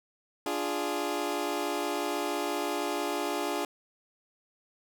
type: chord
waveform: 20% pulse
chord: D diminished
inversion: none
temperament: equal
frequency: 293.7 / 349.2 / 415.3 Hz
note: D4 / F4 / Ab4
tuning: 0 / 0 / 0 cents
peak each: -29 dBFS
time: 0.46-3.65 s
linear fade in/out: 2 ms
effects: none